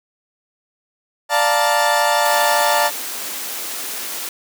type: chord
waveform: 30% pulse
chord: Bb major seventh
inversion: first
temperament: equal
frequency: 587.3 / 698.5 / 880 / 932.3 Hz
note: D5 / F5 / A5 / Bb5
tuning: 0 / 0 / 0 / 0 cents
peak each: -17 / -18 / -15 / -21 dBFS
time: 1.29-2.91 s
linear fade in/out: 50 ms
type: high-pass noise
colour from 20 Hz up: white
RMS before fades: -27 dBFS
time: 2.25-4.29 s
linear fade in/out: 2 ms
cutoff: 240 Hz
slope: 24 dB/octave
effects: none